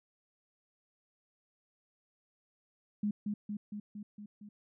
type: tone with echo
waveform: sine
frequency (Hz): 207.7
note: G#3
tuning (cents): 0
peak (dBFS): -29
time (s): 3.03-3.11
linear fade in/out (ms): 5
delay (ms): 230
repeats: 6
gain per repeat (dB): -3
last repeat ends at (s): 4.49
effects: none